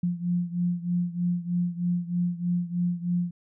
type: beating tone pair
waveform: sine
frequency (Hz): 174.61 / 177.81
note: F3 / F3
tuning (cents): 0 / +31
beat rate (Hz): 3.2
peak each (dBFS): -26 / -29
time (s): 0.03-3.31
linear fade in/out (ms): 5
effects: none